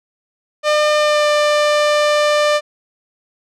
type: tone with pitch glide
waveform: sawtooth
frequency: 602 to 595.4 Hz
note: D5 to D5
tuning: +43 to +24 cents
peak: -8 dBFS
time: 0.63-2.61 s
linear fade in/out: 50 ms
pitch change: -19 cents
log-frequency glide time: 0.95-1.29 s
effects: low-pass 6000 Hz 12 dB/octave